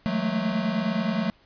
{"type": "tone cluster", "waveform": "square", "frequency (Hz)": [161.8, 184, 214.1, 223.8], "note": ["E3", "F#3", "A3", "A3"], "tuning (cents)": [-32, -9, -47, 30], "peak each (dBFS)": [-37, -29, -29, -29], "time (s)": [0.06, 1.3], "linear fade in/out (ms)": 0, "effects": ["pink hiss -59 dBFS RMS until 1.45 s", "resampled to 11025 Hz"]}